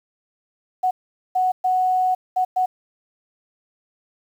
sine tone bursts at uneven times, 740 Hz, F#5, in tune, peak -16 dBFS, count 5, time 0.83-0.91 / 1.35-1.52 / 1.64-2.15 / 2.36-2.45 / 2.56-2.66 s, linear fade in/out 10 ms, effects 8-bit

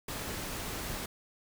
pink noise, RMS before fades -38 dBFS, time 0.08-1.06 s, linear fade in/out 5 ms, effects none

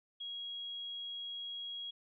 sine tone, 3300 Hz, G#7, 12 cents flat, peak -40 dBFS, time 0.2-1.91 s, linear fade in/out 10 ms, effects none

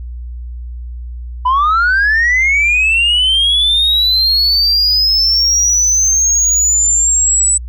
sine linear sweep, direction up, 979 to 7990 Hz, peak -7 dBFS, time 1.45-7.58 s, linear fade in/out 10 ms, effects tanh soft clip ceiling -7 dBFS + added 60 Hz sine -23 dBFS peak until 7.68 s

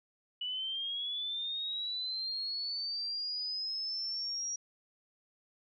sine linear sweep, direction up, 2942 to 5710 Hz, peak -34 dBFS, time 0.41-4.56 s, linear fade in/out 5 ms, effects none

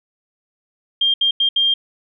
sine tone bursts at uneven times, 3200 Hz, G7, 35 cents sharp, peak -13 dBFS, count 4, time 1.01-1.14 / 1.21-1.31 / 1.4-1.49 / 1.56-1.74 s, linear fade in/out 5 ms, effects none

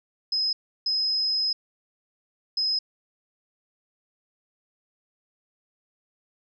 sine tone bursts at uneven times, 5090 Hz, D#8, 39 cents sharp, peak -22 dBFS, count 3, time 0.32-0.53 / 0.86-1.53 / 2.57-2.79 s, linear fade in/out 5 ms, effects none

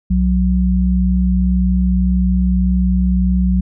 sine tone pair together, 62.5 / 184.28 Hz, B1 / F#3, +21 / -7 cents, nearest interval octave + perfect fifth, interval 1872 cents, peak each -14 dBFS, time 0.1-3.61 s, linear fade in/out 10 ms, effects none

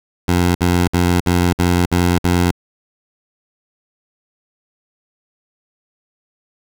15% pulse tone bursts, 88.3 Hz, F2, 20 cents sharp, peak -6 dBFS, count 7, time 0.28-2.512 s, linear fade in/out 5 ms, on 270 ms, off 57 ms, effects none

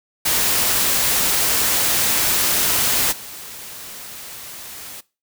white noise with level steps, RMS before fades -18 / -35 dBFS, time 0.25-5.01 s, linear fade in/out 10 ms, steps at 3.11 s, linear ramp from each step 20 ms, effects noise-tail reverb RT60 0.3 s tail -21 dB re dry

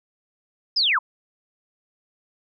sine linear sweep, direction down, 5274 to 890 Hz, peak -17 dBFS, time 0.76-0.99 s, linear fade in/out 10 ms, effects none

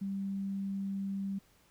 sine tone, 196 Hz, G3, in tune, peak -33 dBFS, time 0.01-1.39 s, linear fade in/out 10 ms, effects pink hiss -66 dBFS RMS until 1.7 s

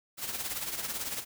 white noise with tremolo, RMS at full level -33 dBFS, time 0.17-1.25 s, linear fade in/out 50 ms, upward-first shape triangle, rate 18 Hz, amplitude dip 65%, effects none

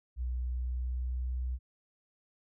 sine tone with pitch glide, 61.74 to 62.64 Hz, B1 to B1, 0 to +25 cents, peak -31 dBFS, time 0.16-1.59 s, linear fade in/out 50 ms, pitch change +25 cents, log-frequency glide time 0.41-1.31 s, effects none

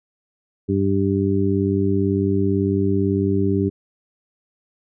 harmonic tone, 98 Hz, G2, in tune, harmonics 1 / 2 / 3 / 4, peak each -22 / -22 / -22 / -22 dBFS, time 0.68-3.7 s, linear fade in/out 20 ms, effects none

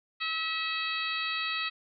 harmonic tone with a mistuned harmonic, 646 Hz, E5, 35 cents flat, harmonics 2 / 3 / 4 / 5 / 6 / 7, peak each -36 / -37 / -34 / -40 / -36 / -41 dBFS, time 0.2-1.7 s, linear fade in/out 20 ms, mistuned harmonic 7, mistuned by -17 cents, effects none

